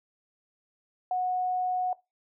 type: tone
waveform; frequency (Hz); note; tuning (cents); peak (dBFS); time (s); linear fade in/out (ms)
sine; 733; F#5; -16; -25; 1.11-1.93; 2
effects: noise-tail reverb RT60 0.2 s tail -19 dB re dry